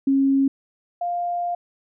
sine tone pair in turn, 272.4 / 700.4 Hz, C#4 / F5, -30 / +5 cents, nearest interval octave + major third, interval 1635 cents, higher second, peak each -15 / -22 dBFS, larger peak first, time 0.07-0.48 / 1.01-1.55 s, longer second, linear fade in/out 5 ms, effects none

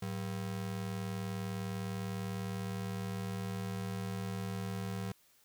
square ring-modulated tone, 146.83 Hz, D3, in tune, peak -34 dBFS, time 0.02-5.12 s, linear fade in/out 5 ms, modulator 39.9 Hz, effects white hiss -67 dBFS RMS until 5.44 s

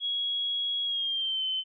sine tone with pitch glide, 3322 to 3064 Hz, G#7 to G7, 0 to -40 cents, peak -27 dBFS, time 0-1.64 s, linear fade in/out 50 ms, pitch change -140 cents, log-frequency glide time 0.84-1.44 s, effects none

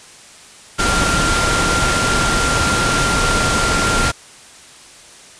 sine tone in noise, 1387 Hz, F6, 12 cents flat, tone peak -18 dBFS, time 0.78-4.12 s, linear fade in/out 20 ms, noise pink, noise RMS -17 dBFS, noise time 0.78-4.12 s, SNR -4 dB, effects white hiss -41 dBFS RMS until 5.39 s + resampled to 22050 Hz

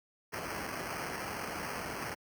violet noise with sample-and-hold, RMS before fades -39 dBFS, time 0.32-2.15 s, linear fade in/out 20 ms, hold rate 3675 Hz, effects high-pass 60 Hz 12 dB/octave

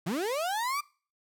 35% pulse linear sweep, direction up, 146.9 to 1200 Hz, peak -27 dBFS, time 0.06-0.81 s, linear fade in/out 10 ms, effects noise-tail reverb RT60 0.4 s tail -23 dB re dry

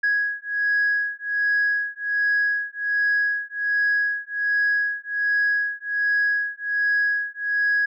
sine beating tone pair, 1661.2 / 1662.5 Hz, G#6 / G#6, 0 / +1 cents, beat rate 1.3 Hz, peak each -22 dBFS, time 0.03-7.86 s, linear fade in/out 10 ms, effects tanh soft clip ceiling -14 dBFS

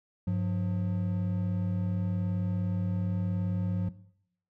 triangle tone pair together, 100 / 179.11 Hz, G2 / F3, +35 / +44 cents, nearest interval minor seventh, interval 1009 cents, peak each -27 dBFS, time 0.27-3.89 s, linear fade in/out 5 ms, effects noise-tail reverb RT60 0.7 s tail -18 dB re dry

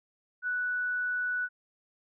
sine tone, 1480 Hz, F#6, in tune, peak -28 dBFS, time 0.42-1.49 s, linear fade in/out 50 ms, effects none

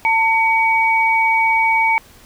sine tone pair together, 896.1 / 2258 Hz, A5 / C#7, +31 / +31 cents, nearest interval octave + major third, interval 1600 cents, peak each -15 / -15 dBFS, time 0.05-1.98 s, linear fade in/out 0 ms, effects pink hiss -46 dBFS RMS until 2.25 s

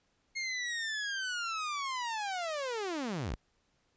sawtooth linear sweep, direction down, 2153 to 30.61 Hz, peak -30 dBFS, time 0.35-3.36 s, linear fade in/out 20 ms, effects pink hiss -74 dBFS RMS until 3.96 s + resampled to 16000 Hz

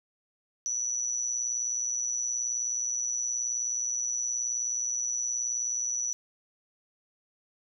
sine tone with amplitude modulation, 5920 Hz, F#8, in tune, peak -25 dBFS, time 0.66-6.13 s, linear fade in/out 0 ms, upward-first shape sine, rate 119 Hz, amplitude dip 65%, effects none

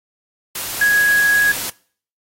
sine tone in noise, 1661 Hz, G#6, in tune, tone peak -11 dBFS, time 0.81-1.52 s, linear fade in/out 5 ms, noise white, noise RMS -25 dBFS, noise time 0.55-1.7 s, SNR +11 dB, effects noise-tail reverb RT60 0.5 s tail -23 dB re dry + AAC 48 kbps

